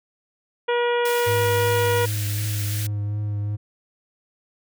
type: harmonic tone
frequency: 480 Hz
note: B4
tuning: 49 cents flat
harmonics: 1 / 2 / 3 / 4 / 5 / 6 / 7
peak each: -20 / -26 / -30 / -32 / -34 / -36 / -37 dBFS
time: 0.68-2.06 s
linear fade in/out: 10 ms
type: high-pass noise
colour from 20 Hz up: white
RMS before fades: -32 dBFS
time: 1.05-2.87 s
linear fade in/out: 5 ms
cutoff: 1400 Hz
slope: 48 dB/octave
type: tone with vibrato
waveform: triangle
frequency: 103.8 Hz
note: G#2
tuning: in tune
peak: -21 dBFS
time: 1.26-3.57 s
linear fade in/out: 20 ms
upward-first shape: triangle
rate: 2.7 Hz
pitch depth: 24 cents each way
effects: none